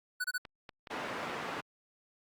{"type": "tone bursts", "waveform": "square", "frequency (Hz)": 1484, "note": "F#6", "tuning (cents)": 5, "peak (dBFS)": -32, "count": 3, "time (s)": [0.2, 0.381], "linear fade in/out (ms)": 10, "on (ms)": 43, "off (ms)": 26}
{"type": "clicks", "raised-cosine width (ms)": 0.3, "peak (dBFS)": -29, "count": 6, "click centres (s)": [0.452, 0.692, 0.872, 1.084, 1.23, 1.298]}
{"type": "band-pass noise", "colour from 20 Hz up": "white", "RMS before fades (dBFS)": -39, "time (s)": [0.9, 1.61], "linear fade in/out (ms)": 10, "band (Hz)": [170, 1500], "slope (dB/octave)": 12}
{"effects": ["Opus 48 kbps"]}